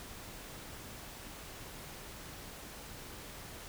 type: silence
effects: pink hiss -48 dBFS RMS until 3.68 s